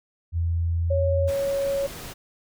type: tone with pitch glide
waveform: sine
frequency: 84.1 to 85.42 Hz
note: E2 to F2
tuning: +35 to -38 cents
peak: -21 dBFS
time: 0.32-1.32 s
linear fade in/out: 50 ms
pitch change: +27 cents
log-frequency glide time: 0.8-1.05 s
type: tone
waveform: sine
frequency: 554.4 Hz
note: C#5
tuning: in tune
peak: -22 dBFS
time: 0.9-1.87 s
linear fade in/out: 10 ms
type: noise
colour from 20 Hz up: pink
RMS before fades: -38 dBFS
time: 1.27-2.14 s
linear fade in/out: 20 ms
effects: none